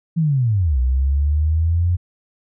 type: linear two-way sweep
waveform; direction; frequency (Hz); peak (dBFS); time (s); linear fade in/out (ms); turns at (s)
sine; down then up; 169.6 to 61.74 to 89.5; -14; 0.16-1.97; 20; 0.79
effects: none